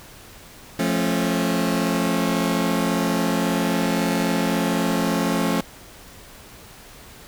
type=chord; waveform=sawtooth; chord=F augmented; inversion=none; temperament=just; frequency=174.61 / 218.3 / 272.8 Hz; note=F3 / A3 / C#4; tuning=0 / -13 / -28 cents; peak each=-20 dBFS; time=0.79-5.61 s; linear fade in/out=5 ms; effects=pink hiss -44 dBFS RMS until 7.27 s